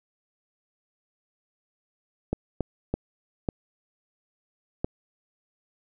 clicks, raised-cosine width 2 ms, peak -12 dBFS, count 5, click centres 2.33 / 2.607 / 2.94 / 3.488 / 4.845 s, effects none

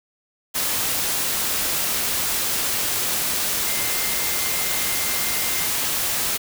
sine tone in noise, 2093 Hz, C7, in tune, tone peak -33 dBFS, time 3.66-5.67 s, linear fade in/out 20 ms, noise white, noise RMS -23 dBFS, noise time 0.54-6.38 s, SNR -13 dB, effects none

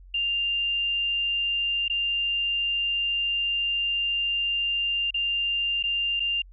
sine tone with dropouts, 2794 Hz, F7, in tune, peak -23 dBFS, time 0.14-6.42 s, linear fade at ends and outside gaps 5 ms, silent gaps 1.882-1.898 / 5.107-5.142 / 5.828-5.837 / 6.197-6.202 s, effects added 45 Hz sine -45 dBFS peak until 6.52 s

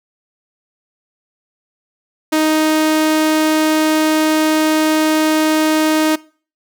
sawtooth tone, 311.7 Hz, D#4, 3 cents sharp, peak -8 dBFS, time 2.32-6.16 s, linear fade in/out 10 ms, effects noise-tail reverb RT60 0.4 s tail -22 dB re dry

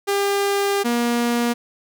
sawtooth tone pair in turn, 400.3 / 238 Hz, G4 / A#3, +36 / +36 cents, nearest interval major sixth, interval 900 cents, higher first, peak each -14 dBFS, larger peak neither, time 0.07-0.84 / 0.84-1.54 s, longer first, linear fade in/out 20 ms, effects none

